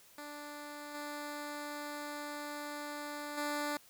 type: tone with level steps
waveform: 10% pulse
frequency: 293.7 Hz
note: D4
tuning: in tune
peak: -36 / -32 / -26 dBFS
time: 0.18-3.77 s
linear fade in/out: 2 ms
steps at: 0.94 / 3.37 s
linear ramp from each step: 10 ms
effects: white hiss -61 dBFS RMS until 3.89 s